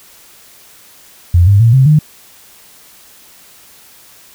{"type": "tone with pitch steps", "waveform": "sine", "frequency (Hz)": [87.31, 100.29, 115.21, 132.34, 152.02], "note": ["F2", "G2", "A#2", "C3", "D#3"], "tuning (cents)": [0, 40, -20, 20, -40], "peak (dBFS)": -4, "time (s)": [1.34, 1.99], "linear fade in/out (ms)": 5, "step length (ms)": 130, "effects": ["white hiss -42 dBFS RMS until 4.34 s"]}